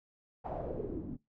pink noise with low-pass filter sweep, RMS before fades -39 dBFS, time 0.44-1.17 s, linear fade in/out 20 ms, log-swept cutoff 800 to 240 Hz, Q 4.5, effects noise-tail reverb RT60 0.2 s tail -21 dB re dry

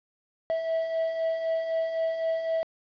triangle beating tone pair, 649 / 652.9 Hz, E5 / E5, -27 / -17 cents, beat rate 3.9 Hz, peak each -33 / -24 dBFS, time 0.5-2.63 s, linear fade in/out 0 ms, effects resampled to 11025 Hz + 9-bit

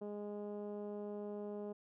10% pulse tone with low-pass filter, 206.7 Hz, G#3, 8 cents flat, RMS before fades -44 dBFS, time 0.01-1.73 s, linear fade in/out 10 ms, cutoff 470 Hz, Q 1.4, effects none

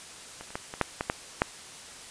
clicks, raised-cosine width 0.5 ms, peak -25 / -30 / -16 / -22 / -7 / -13 / -10 / -6 dBFS, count 8, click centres 0.41 / 0.505 / 0.555 / 0.739 / 0.813 / 1.009 / 1.099 / 1.419 s, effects white hiss -45 dBFS RMS until 2.1 s + resampled to 22050 Hz

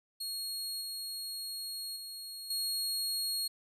sawtooth tone with level steps, 4298 Hz, C8, 46 cents sharp, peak -33 / -35 / -39 / -29 dBFS, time 0.2-3.48 s, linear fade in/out 10 ms, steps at 0.81 / 1.96 / 2.5 s, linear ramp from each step 5 ms, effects resampled to 32000 Hz

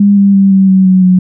sine tone with pitch steps, 202 / 198.76 / 195.57 / 192.43 / 189.35 / 186.31 / 183.32 Hz, G#3 / G3 / G3 / G3 / F#3 / F#3 / F#3, -48 / +24 / -4 / -32 / +40 / +12 / -16 cents, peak -3 dBFS, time 0-1.19 s, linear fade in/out 5 ms, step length 170 ms, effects none

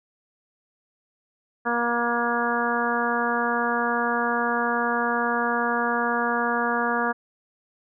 harmonic tone with a mistuned harmonic, 237.6 Hz, A#3, 33 cents sharp, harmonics 1 / 2 / 3 / 4 / 5 / 6 / 7, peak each -29 / -29 / -29 / -29 / -29 / -29 / -29 dBFS, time 1.65-7.13 s, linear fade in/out 20 ms, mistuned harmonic 5, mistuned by -17 cents, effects none

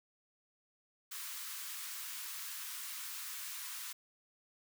white high-pass noise, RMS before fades -44 dBFS, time 1.11-3.93 s, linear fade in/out 10 ms, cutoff 1000 Hz, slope 48 dB/octave, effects none

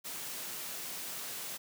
white high-pass noise, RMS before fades -41 dBFS, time 0.04-1.58 s, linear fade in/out 20 ms, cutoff 110 Hz, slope 48 dB/octave, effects none

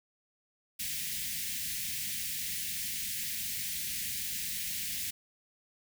white band-stop noise, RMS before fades -36 dBFS, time 0.79-5.11 s, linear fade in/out 10 ms, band 240 to 1800 Hz, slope 48 dB/octave, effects none

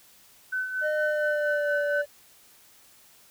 sine tone with tremolo, 1514 Hz, F#6, 39 cents sharp, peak -25 dBFS, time 0.52-2.02 s, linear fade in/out 10 ms, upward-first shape sine, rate 4.3 Hz, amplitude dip 55%
triangle tone with pitch glide, 610 to 581.1 Hz, D#5 to D5, -34 to -18 cents, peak -23 dBFS, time 0.81-2.06 s, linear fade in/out 50 ms, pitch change -84 cents, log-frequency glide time 0.93-1.76 s
effects white hiss -56 dBFS RMS until 3.3 s

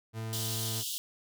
40% pulse tone, 111.6 Hz, A2, 25 cents sharp, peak -34 dBFS, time 0.13-0.84 s, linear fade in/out 50 ms
pink high-pass noise, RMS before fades -36 dBFS, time 0.33-0.98 s, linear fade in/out 0 ms, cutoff 2900 Hz, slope 96 dB/octave
effects none

